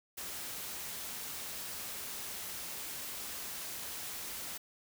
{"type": "noise", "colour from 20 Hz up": "white", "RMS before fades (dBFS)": -42, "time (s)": [0.17, 4.58], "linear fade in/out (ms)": 10, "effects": []}